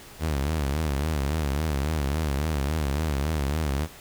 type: tone with vibrato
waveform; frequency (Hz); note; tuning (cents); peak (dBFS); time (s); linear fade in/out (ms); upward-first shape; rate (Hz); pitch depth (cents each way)
sawtooth; 73.8; D2; +9; -20; 0.19-3.88; 50; sine; 3.6; 150
effects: pink hiss -46 dBFS RMS until 4 s